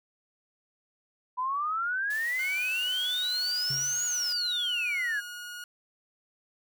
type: exponential two-way sweep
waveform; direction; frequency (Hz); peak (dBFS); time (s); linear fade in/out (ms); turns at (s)
sine; up then down; 987.8 to 6890 to 1593; -27; 1.37-5.21; 20; 4.05
type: high-pass noise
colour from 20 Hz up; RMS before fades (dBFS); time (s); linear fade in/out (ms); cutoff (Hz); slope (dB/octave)
white; -45; 2.1-4.33; 5; 480; 48
type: tone with pitch glide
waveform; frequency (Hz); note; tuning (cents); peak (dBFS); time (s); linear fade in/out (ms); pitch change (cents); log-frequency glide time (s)
sawtooth; 1500 to 1442.2; F#6 to F#6; +23 to -45; -35; 2.39-5.64; 2; -68; 2.54-4.37
type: tone with exponential decay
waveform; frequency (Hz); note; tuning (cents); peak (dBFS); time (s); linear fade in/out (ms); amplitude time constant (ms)
triangle; 136.2; C#3; -30; -31; 3.7-4.15; 5; 97
effects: none